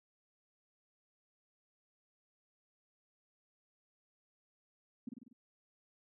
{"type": "tone with echo", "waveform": "sine", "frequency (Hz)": 241.9, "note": "B3", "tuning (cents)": -36, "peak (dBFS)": -38, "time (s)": [5.07, 5.09], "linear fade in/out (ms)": 5, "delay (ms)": 48, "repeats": 5, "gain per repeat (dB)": -4, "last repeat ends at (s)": 5.33, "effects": []}